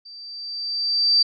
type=tone with level ramp; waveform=sine; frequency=4661 Hz; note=D8; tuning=14 cents flat; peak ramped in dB=-39 to -12 dBFS; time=0.05-1.23 s; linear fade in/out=10 ms; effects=none